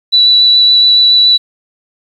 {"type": "tone with vibrato", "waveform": "sine", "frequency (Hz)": 3951, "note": "B7", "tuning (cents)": 0, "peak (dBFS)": -4, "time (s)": [0.12, 1.38], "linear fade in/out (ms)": 20, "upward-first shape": "sine", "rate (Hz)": 7.1, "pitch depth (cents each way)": 9, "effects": ["7-bit"]}